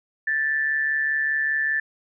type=tone with amplitude modulation; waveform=sine; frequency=1760 Hz; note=A6; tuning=in tune; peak=-18 dBFS; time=0.27-1.8 s; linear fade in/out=5 ms; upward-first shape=sine; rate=145 Hz; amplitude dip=50%; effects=none

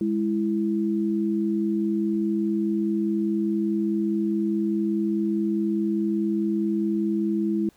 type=tone pair together; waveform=sine; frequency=206.4 / 331.2 Hz; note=G#3 / E4; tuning=-10 / +8 cents; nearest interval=minor sixth; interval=818 cents; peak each=-24 dBFS; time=0.01-7.69 s; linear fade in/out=2 ms; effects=pink hiss -60 dBFS RMS until 7.76 s

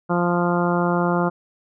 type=harmonic tone; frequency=174.61 Hz; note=F3; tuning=in tune; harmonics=1 / 2 / 3 / 4 / 5 / 6 / 7 / 8; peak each=-21 / -24 / -26 / -27 / -28 / -29 / -29 / -30 dBFS; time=0.09-1.3 s; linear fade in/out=20 ms; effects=none

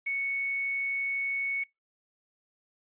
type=tone with quantisation; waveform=sine; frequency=2217 Hz; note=C#7; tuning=in tune; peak=-28 dBFS; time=0.06-1.64 s; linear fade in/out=10 ms; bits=8; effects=noise-tail reverb RT60 0.2 s tail -25 dB re dry + resampled to 8000 Hz

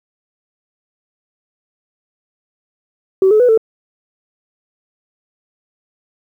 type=tone with pitch steps; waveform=sine; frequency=381.4 / 429 / 493.6 / 444.4 Hz; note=G4 / A4 / B4 / A4; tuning=-47 / -44 / -1 / +17 cents; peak=-6 dBFS; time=3.22-3.576 s; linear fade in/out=2 ms; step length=89 ms; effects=tanh soft clip ceiling -3 dBFS + 8-bit

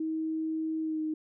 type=tone with pitch glide; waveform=sine; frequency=317.9 to 311.5 Hz; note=D#4 to D#4; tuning=+37 to +2 cents; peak=-29 dBFS; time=0-1.14 s; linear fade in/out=5 ms; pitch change=-35 cents; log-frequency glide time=0.81-1.01 s; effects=none

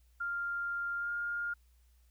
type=tone with pitch glide; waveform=sine; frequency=1396.9 to 1412.3 Hz; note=F6 to F6; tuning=0 to +19 cents; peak=-33 dBFS; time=0.2-1.54 s; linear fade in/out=10 ms; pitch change=+19 cents; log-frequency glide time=0.98-1.1 s; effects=added 60 Hz sine -62 dBFS peak until 2.1 s + white hiss -75 dBFS RMS until 2.1 s

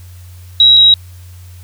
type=tone pair in turn; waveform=sine; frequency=3858 / 3838 Hz; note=B7 / A#7; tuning=-41 / +50 cents; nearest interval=unison; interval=9 cents; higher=first; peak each=-3 dBFS; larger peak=neither; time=0.6-0.77 / 0.77-0.94 s; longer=neither; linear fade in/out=2 ms; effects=added 90 Hz sine -32 dBFS peak until 1.63 s + white hiss -46 dBFS RMS until 1.63 s

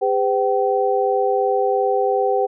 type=tone cluster; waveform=sine; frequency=404.2 / 507 / 769 Hz; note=G#4 / B4 / G5; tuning=-47 / +45 / -33 cents; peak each=-20 dBFS; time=0.01-2.47 s; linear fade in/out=20 ms; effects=none

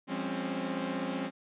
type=chord; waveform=sawtooth; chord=Db major seventh; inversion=first; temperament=equal with one note detuned; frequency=174.61 / 203.1 / 261.6 / 277.2 Hz; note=F3 / Ab3 / C4 / Db4; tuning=0 / -38 / 0 / 0 cents; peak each=-36 / -35 / -32 / -34 dBFS; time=0.07-1.31 s; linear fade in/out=50 ms; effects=resampled to 8000 Hz

